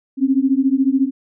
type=beating tone pair; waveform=sine; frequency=261.6 / 275.6 Hz; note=C4 / C#4; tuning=0 / -10 cents; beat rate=14 Hz; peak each=-16 dBFS; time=0.17-1.11 s; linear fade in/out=50 ms; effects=none